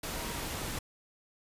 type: tone in noise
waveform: sine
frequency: 944 Hz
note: A#5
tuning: 22 cents sharp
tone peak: -47 dBFS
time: 0.15-0.4 s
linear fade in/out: 5 ms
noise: pink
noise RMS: -37 dBFS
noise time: 0.03-0.79 s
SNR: -13 dB
effects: resampled to 32000 Hz